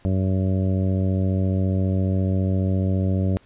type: harmonic tone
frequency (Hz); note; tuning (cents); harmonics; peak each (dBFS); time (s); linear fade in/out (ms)
94.6; F#2; +39; 1 / 2 / 3 / 4 / 5 / 6 / 7; -20 / -24 / -30 / -34 / -37 / -34 / -40; 0.05-3.37; 0
effects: pink hiss -56 dBFS RMS until 3.45 s + resampled to 8000 Hz